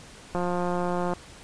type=click train; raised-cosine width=1 ms; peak=-15 dBFS; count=140; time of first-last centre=0.35-1.135 s; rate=177 Hz; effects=pink hiss -47 dBFS RMS until 1.43 s + resampled to 22050 Hz